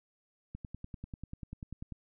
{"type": "click train", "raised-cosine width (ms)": 5, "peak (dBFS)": -29, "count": 15, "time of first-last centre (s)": [0.55, 1.923], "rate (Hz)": 10.2, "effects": []}